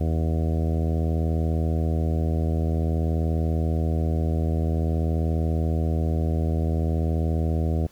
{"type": "harmonic tone", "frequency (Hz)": 80.5, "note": "E2", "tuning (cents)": -41, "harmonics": [1, 2, 3, 4, 5, 6, 7, 8, 9], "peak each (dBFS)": [-22, -28, -32, -34, -36, -38, -39, -40, -41], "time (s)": [0, 7.87], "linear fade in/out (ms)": 10, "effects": ["pink hiss -56 dBFS RMS until 7.91 s"]}